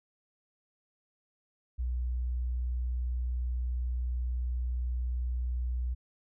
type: tone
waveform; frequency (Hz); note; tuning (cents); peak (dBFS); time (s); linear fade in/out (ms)
sine; 61.4; B1; -9; -29; 1.78-5.95; 20
effects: none

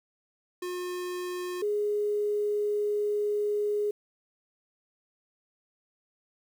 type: tone pair in turn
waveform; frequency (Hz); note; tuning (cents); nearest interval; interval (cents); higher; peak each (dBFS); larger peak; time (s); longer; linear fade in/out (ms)
square / sine; 359.2 / 415.7; F4 / G#4; +49 / +2; minor third; 253; second; -33 / -25; second; 0.62-1.62 / 1.62-3.91; second; 5
effects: 9-bit

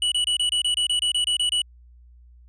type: tone bursts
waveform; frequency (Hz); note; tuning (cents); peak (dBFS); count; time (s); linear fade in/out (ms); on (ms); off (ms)
square; 2945; F#7; -9; -20; 13; 0.02-1.618; 2; 98; 27
effects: added 60 Hz sine -47 dBFS peak until 2.48 s + resampled to 22050 Hz

